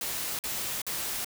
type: noise bursts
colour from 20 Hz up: white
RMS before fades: -33 dBFS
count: 3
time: 0.01-1.246 s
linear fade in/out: 2 ms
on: 380 ms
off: 48 ms
effects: none